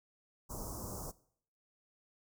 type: band-stop noise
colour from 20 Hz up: pink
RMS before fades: -43 dBFS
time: 0.49-1.12 s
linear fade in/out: 20 ms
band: 1200 to 5500 Hz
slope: 48 dB/octave
effects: noise-tail reverb RT60 0.6 s tail -20 dB re dry

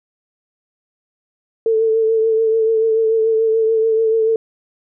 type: tone with vibrato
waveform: sine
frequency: 445.5 Hz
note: A4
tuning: 22 cents sharp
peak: -12 dBFS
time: 1.66-4.36 s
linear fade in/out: 2 ms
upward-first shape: triangle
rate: 6.9 Hz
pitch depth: 33 cents each way
effects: none

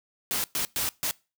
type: noise bursts at uneven times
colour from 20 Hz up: white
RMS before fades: -28 dBFS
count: 4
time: 0.31-0.44 / 0.55-0.65 / 0.76-0.89 / 1.03-1.11 s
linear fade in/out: 0 ms
effects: noise-tail reverb RT60 0.3 s tail -23 dB re dry

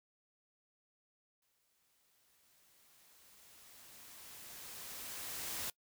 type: noise with exponential growth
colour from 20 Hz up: white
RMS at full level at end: -40 dBFS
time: 1.42-5.7 s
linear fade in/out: 2 ms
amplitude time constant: 930 ms
effects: noise-tail reverb RT60 0.1 s tail -23 dB re dry

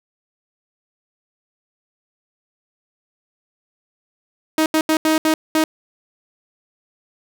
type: tone bursts at uneven times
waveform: sawtooth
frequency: 314.6 Hz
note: D#4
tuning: 19 cents sharp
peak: -10 dBFS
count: 6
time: 4.58-4.66 / 4.74-4.81 / 4.89-4.97 / 5.05-5.18 / 5.25-5.34 / 5.55-5.64 s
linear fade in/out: 2 ms
effects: none

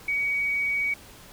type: tone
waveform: sine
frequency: 2257 Hz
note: C#7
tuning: 31 cents sharp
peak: -23 dBFS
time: 0.08-0.94 s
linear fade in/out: 5 ms
effects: pink hiss -48 dBFS RMS until 1.32 s

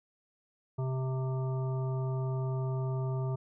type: harmonic tone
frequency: 130.81 Hz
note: C3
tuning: in tune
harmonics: 1 / 3 / 5 / 7 / 9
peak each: -30 / -40 / -44 / -47 / -49 dBFS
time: 0.78-3.36 s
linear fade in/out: 10 ms
effects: none

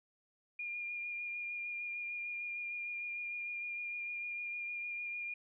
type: tone with vibrato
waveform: sine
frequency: 2415 Hz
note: D7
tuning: 48 cents sharp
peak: -38 dBFS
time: 0.59-5.34 s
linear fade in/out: 5 ms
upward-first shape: sine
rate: 6.6 Hz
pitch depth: 16 cents each way
effects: none

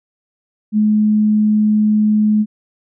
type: tone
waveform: sine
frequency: 212.7 Hz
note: G#3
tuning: 42 cents sharp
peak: -10 dBFS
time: 0.72-2.46 s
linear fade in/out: 50 ms
effects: none

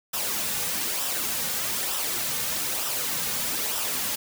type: noise with flanger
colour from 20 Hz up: white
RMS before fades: -28 dBFS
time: 0.13-4.16 s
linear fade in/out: 10 ms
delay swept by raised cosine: 0.45 to 3.05 ms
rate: 1.1 Hz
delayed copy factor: -0.5
effects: none

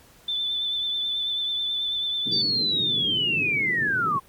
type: tone with vibrato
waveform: sine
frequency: 3520 Hz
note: A7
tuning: in tune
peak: -24 dBFS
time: 0.28-2.42 s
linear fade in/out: 5 ms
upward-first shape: triangle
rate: 9.2 Hz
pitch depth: 31 cents each way
type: band-pass noise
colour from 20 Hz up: pink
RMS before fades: -35 dBFS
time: 2.25-4.19 s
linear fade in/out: 20 ms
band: 110 to 440 Hz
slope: 48 dB/octave
type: linear sweep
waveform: sine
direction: down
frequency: 4700 to 1046.5 Hz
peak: -21 dBFS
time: 2.31-4.2 s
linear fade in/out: 20 ms
effects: pink hiss -54 dBFS RMS until 4.28 s + Opus 48 kbps

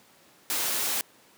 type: noise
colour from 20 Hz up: white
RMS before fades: -28 dBFS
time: 0.5-1.01 s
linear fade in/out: 0 ms
effects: pink hiss -57 dBFS RMS until 1.37 s + high-pass 200 Hz 12 dB/octave

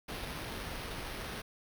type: noise with sample-and-hold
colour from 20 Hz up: pink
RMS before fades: -41 dBFS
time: 0.08-1.42 s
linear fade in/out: 10 ms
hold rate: 7350 Hz
effects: none

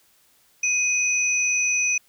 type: tone pair together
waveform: sine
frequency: 2502 / 5968 Hz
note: D#7 / F#8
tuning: +9 / +14 cents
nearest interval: octave + minor third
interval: 1505 cents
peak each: -21 / -23 dBFS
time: 0.63-1.98 s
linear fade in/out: 5 ms
effects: white hiss -60 dBFS RMS until 2.08 s

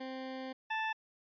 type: tone pair in turn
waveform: 20% pulse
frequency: 261.6 / 879.9 Hz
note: C4 / A5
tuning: 0 / 0 cents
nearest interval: octave + major sixth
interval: 2100 cents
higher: second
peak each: -35 / -28 dBFS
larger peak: second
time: 0-0.53 / 0.7-0.93 s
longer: first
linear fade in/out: 10 ms
effects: resampled to 11025 Hz

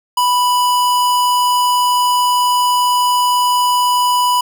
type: tone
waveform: square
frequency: 987.8 Hz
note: B5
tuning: in tune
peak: -12 dBFS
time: 0.17-4.41 s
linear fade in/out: 5 ms
effects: none

